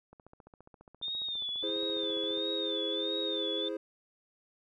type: click train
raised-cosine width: 1 ms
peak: -39 dBFS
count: 34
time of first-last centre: 0.13-2.375 s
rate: 14.7 Hz
type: tone with vibrato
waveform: sine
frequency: 3590 Hz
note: A7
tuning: 34 cents sharp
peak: -33 dBFS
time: 1.02-3.69 s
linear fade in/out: 10 ms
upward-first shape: sine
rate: 1.5 Hz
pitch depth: 90 cents each way
type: chord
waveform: triangle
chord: E augmented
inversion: none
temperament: equal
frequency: 329.6 / 415.3 / 523.3 Hz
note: E4 / G#4 / B#4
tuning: 0 / 0 / 0 cents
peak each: -36 dBFS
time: 1.63-3.77 s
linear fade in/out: 5 ms
effects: none